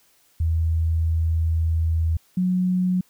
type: tone pair in turn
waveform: sine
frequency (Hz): 81.4 / 182.74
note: E2 / F#3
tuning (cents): -21 / -21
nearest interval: octave + major second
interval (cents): 1400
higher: second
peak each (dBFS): -18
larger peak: neither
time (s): 0.4-2.17 / 2.37-3.01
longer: first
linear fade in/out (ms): 5
effects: white hiss -60 dBFS RMS until 3.09 s